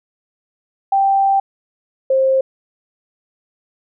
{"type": "tone pair in turn", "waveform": "sine", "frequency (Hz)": [784, 530.3], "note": ["G5", "C5"], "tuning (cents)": [0, 23], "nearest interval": "perfect fifth", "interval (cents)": 677, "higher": "first", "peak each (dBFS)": -11, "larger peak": "neither", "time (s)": [[0.92, 1.4], [2.1, 2.41]], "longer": "first", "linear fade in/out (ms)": 5, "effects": []}